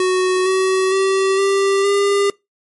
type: tone with pitch steps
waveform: square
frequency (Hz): 370 / 377.6 / 385.3 / 393.1 / 401.2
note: F#4 / F#4 / G4 / G4 / G4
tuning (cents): 0 / +35 / -30 / +5 / +40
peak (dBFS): -14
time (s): 0-2.3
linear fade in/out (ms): 2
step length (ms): 460
effects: noise-tail reverb RT60 0.2 s tail -23 dB re dry + MP3 48 kbps